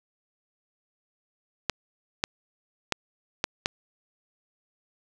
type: clicks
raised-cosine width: 0.2 ms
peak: -6 dBFS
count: 5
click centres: 1.697 / 2.239 / 2.923 / 3.441 / 3.659 s
effects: none